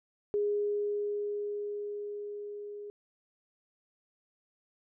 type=tone with level ramp; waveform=sine; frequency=412.5 Hz; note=G#4; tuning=12 cents flat; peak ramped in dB=-26 to -40 dBFS; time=0.34-2.9 s; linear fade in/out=0 ms; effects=none